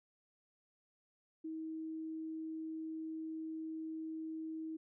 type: tone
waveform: sine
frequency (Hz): 318.8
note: D#4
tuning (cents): +42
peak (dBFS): -40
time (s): 1.44-4.77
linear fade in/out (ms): 10
effects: none